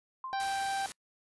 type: tone with exponential decay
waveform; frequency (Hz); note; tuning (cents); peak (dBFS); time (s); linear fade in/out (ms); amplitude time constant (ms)
sine; 1047; C6; +1; -35; 0.24-0.75; 2; 110
type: harmonic tone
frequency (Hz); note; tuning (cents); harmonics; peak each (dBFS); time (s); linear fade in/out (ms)
784; G5; 0; 1 / 2 / 3 / 4 / 5 / 6 / 7; -31 / -39 / -49 / -50 / -46 / -51 / -54; 0.33-0.86; 0
type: noise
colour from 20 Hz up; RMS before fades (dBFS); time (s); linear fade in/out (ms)
white; -42; 0.4-0.92; 0
effects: noise-tail reverb RT60 0.1 s tail -26 dB re dry + resampled to 24000 Hz